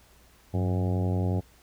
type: harmonic tone with a mistuned harmonic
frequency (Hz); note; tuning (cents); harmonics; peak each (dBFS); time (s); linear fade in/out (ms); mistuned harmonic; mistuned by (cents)
91.3; F#2; -23; 1 / 2 / 3 / 4 / 5 / 6 / 7 / 8 / 9; -25 / -31 / -35 / -37 / -39 / -41 / -42 / -43 / -44; 0.53-1.41; 20; 1; +98
effects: added 60 Hz sine -59 dBFS peak until 1.62 s + pink hiss -59 dBFS RMS until 1.62 s